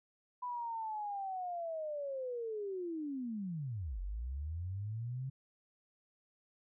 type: linear two-way sweep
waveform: sine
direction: down then up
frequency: 997 to 43.65 to 135.6 Hz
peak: -37 dBFS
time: 0.42-5.3 s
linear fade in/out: 10 ms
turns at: 4 s
effects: none